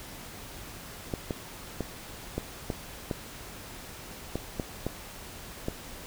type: clicks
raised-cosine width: 2 ms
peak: -16 dBFS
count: 10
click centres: 1.138 / 1.308 / 1.807 / 2.38 / 2.702 / 3.112 / 4.356 / 4.598 / 4.866 / 5.684 s
effects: pink hiss -44 dBFS RMS until 6.06 s